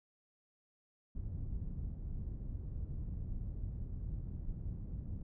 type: low-pass noise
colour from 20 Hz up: pink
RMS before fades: -41 dBFS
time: 1.15-5.23 s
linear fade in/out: 5 ms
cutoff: 130 Hz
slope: 12 dB/octave
effects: none